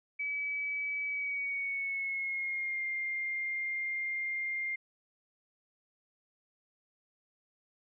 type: tone with pitch glide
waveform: sine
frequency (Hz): 2288 to 2110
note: D7 to C7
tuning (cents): -46 to +14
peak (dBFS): -32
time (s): 0.19-4.76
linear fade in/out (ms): 10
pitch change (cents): -140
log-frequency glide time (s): 1.06-2.84
effects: none